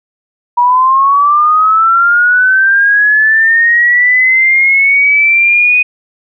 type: linear sweep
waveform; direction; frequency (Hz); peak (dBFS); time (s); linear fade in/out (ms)
sine; up; 958 to 2493; -5; 0.57-5.83; 10
effects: none